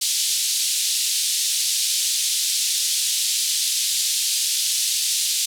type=band-pass noise; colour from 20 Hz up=pink; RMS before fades=-22 dBFS; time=0.01-5.46 s; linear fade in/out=10 ms; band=3500 to 11000 Hz; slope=24 dB/octave; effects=none